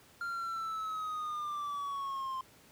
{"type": "linear sweep", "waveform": "triangle", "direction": "down", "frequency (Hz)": [1396.9, 1043], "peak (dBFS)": -33, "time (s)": [0.21, 2.41], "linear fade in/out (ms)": 2, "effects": ["pink hiss -60 dBFS RMS until 2.71 s", "high-pass 80 Hz 12 dB/octave"]}